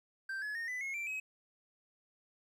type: tone with pitch steps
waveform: triangle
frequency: 1568 / 1700.1 / 1843.3 / 1998.5 / 2167 / 2349 / 2547 Hz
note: G6 / G#6 / A#6 / B6 / C#7 / D7 / D#7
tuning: 0 / +40 / -20 / +20 / -40 / 0 / +40 cents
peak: -35 dBFS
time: 0.29-1.2 s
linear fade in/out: 5 ms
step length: 130 ms
effects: 12-bit